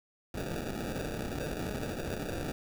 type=noise with sample-and-hold; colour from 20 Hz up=white; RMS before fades=-36 dBFS; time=0.34-2.52 s; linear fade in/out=5 ms; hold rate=1050 Hz; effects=none